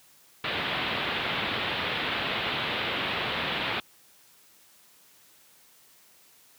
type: low-pass noise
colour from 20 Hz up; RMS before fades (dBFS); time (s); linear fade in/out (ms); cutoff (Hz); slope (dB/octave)
white; -30; 0.44-3.8; 2; 3700; 48
effects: white hiss -58 dBFS RMS until 6.58 s + high-pass 80 Hz 12 dB/octave